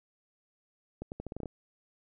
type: accelerating click train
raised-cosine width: 2 ms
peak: -25 dBFS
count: 9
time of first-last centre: 1.02-1.458 s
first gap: 99 ms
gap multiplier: 0.82
effects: none